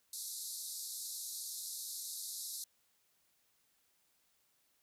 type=band-pass noise; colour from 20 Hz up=white; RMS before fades=-44 dBFS; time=0.13-2.64 s; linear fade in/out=2 ms; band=3800 to 13000 Hz; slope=96 dB/octave; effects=white hiss -75 dBFS RMS until 4.82 s